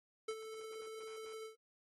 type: tone with ADSR envelope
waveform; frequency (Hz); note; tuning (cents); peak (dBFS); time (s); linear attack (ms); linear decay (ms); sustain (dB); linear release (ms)
square; 440; A4; 0; -37; 0.28-1.56; 8; 59; -10; 110
effects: AAC 32 kbps